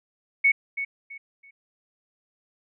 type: tone with echo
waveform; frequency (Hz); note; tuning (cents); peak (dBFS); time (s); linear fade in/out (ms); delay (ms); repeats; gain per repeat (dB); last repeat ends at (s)
sine; 2217; C#7; 0; -15; 0.44-0.52; 10; 330; 3; -11; 1.51
effects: none